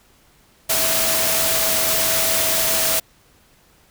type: tone in noise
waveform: sine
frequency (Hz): 651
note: E5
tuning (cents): -22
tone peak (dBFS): -27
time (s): 0.69-3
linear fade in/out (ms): 10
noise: white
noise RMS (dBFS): -19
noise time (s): 0.69-3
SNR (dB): -11
effects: pink hiss -55 dBFS RMS until 3.9 s